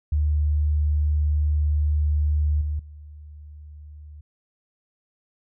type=tone with level steps; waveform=sine; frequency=74.8 Hz; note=D2; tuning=32 cents sharp; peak=-18 / -23 / -39 dBFS; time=0.12-4.21 s; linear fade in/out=5 ms; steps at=2.61 / 2.79 s; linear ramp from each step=5 ms; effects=none